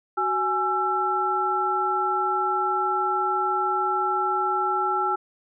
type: tone cluster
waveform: sine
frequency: 373.6 / 834 / 1340 Hz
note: F#4 / G#5 / E6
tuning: +17 / +7 / +28 cents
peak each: -29 / -25 / -24 dBFS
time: 0.17-5.16 s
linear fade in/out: 10 ms
effects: none